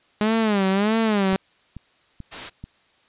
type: tone with vibrato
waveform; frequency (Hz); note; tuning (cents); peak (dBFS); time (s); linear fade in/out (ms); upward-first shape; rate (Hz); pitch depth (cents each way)
sawtooth; 207.3; G#3; -3; -14; 0.21-1.36; 0; sine; 1.6; 150
type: click train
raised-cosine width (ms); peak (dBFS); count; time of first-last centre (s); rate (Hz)
5; -23; 4; 1.33-2.64; 2.29
type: noise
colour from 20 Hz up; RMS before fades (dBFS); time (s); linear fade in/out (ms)
white; -32; 2.31-2.5; 20
effects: white hiss -60 dBFS RMS until 3.08 s + resampled to 8000 Hz